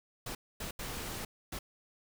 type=noise bursts at uneven times; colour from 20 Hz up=pink; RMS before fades=-40 dBFS; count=4; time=0.26-0.35 / 0.6-0.71 / 0.79-1.25 / 1.52-1.59 s; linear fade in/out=5 ms; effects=none